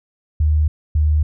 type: tone pair in turn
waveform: sine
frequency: 76.4 / 76.07 Hz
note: D#2 / D#2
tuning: -31 / -39 cents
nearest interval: unison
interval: 8 cents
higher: first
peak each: -12 dBFS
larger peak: neither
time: 0.4-0.68 / 0.95-1.23 s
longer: neither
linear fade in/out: 5 ms
effects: none